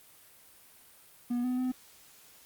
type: tone with pitch steps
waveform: triangle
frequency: 242.3 / 251.2 / 254.7 Hz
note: B3 / B3 / C4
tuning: -33 / +30 / -46 cents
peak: -26 dBFS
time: 1.3-1.72 s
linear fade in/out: 10 ms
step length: 140 ms
effects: white hiss -57 dBFS RMS until 2.45 s + Opus 32 kbps